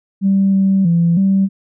sine tone with pitch steps, 195 / 193.4 / 169.4 / 193.9 Hz, G3 / G3 / E3 / G3, -9 / -23 / +48 / -19 cents, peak -9 dBFS, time 0.21-1.49 s, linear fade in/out 50 ms, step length 320 ms, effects tanh soft clip ceiling -5 dBFS

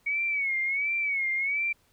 sine tone with vibrato, 2229 Hz, C#7, 9 cents sharp, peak -25 dBFS, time 0.06-1.73 s, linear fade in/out 10 ms, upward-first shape sine, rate 1.4 Hz, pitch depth 98 cents each way, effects pink hiss -66 dBFS RMS until 1.92 s

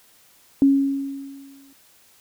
sine tone with exponential decay, 275.5 Hz, C#4, 11 cents flat, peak -10 dBFS, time 0.62-1.73 s, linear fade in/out 1 ms, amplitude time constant 240 ms, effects white hiss -55 dBFS RMS until 2.2 s

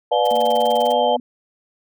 sine chord, B diminished seventh, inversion none, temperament just, 493.9 / 592.7 / 711.2 / 853.4 Hz, B4 / D5 / F5 / Ab5, 0 / +16 / +31 / +47 cents, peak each -20 dBFS, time 0.11-1.17 s, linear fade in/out 10 ms
sine tone with vibrato, 3136 Hz, G7, in tune, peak -28 dBFS, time 0.12-1.16 s, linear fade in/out 10 ms, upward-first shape sine, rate 3.9 Hz, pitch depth 8 cents each way
white noise bursts, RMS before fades -37 dBFS, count 14, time 0.25-0.924 s, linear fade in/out 5 ms, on 24 ms, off 26 ms
sine tone with pitch glide, 232.7 to 244.6 Hz, A#3 to B3, -3 to -16 cents, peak -29 dBFS, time 0.31-1.2 s, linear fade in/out 2 ms, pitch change +87 cents, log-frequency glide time 0.76-0.91 s
effects none

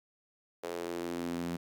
sawtooth tone with high-pass filter sweep, 86 Hz, F2, 26 cents flat, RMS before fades -37 dBFS, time 0.63-1.57 s, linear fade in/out 10 ms, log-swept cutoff 470 to 200 Hz, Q 3, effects none

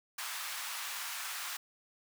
pink high-pass noise, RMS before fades -40 dBFS, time 0.18-1.57 s, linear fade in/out 5 ms, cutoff 990 Hz, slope 24 dB/octave, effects none

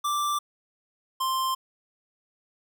square tone pair in turn, 1174.7 / 1050 Hz, D6 / C6, 0 / +6 cents, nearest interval major second, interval 194 cents, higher first, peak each -25 dBFS, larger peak neither, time 0.04-0.39 / 1.2-1.55 s, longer neither, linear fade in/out 10 ms, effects none

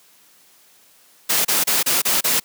white noise bursts, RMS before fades -18 dBFS, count 6, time 1.29-2.4 s, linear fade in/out 10 ms, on 160 ms, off 30 ms, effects white hiss -53 dBFS RMS until 2.44 s + high-pass 150 Hz 12 dB/octave

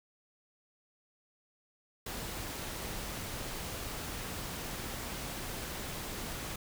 pink noise, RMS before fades -40 dBFS, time 2.06-6.56 s, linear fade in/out 5 ms, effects none

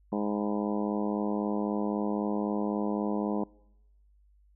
harmonic tone with a mistuned harmonic, 103.83 Hz, G#2, in tune, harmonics 2 / 3 / 4 / 5 / 6 / 7 / 8 / 9 / 10, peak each -30 / -34 / -36 / -38 / -40 / -41 / -42 / -43 / -44 dBFS, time 0.12-3.44 s, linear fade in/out 5 ms, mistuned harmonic 10, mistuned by -60 cents, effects noise-tail reverb RT60 1.0 s tail -26 dB re dry + added 50 Hz sine -59 dBFS peak until 4.55 s

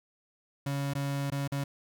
35% pulse tone with dropouts, 140 Hz, C#3, 18 cents sharp, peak -28 dBFS, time 0.66-1.64 s, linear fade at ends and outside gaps 5 ms, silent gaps 0.936-0.951 / 1.303-1.319 / 1.477-1.519 s, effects none

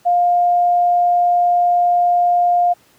sine tone, 705 Hz, F5, 16 cents sharp, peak -11 dBFS, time 0.05-2.74 s, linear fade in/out 20 ms, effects pink hiss -53 dBFS RMS until 2.98 s + high-pass 100 Hz 12 dB/octave

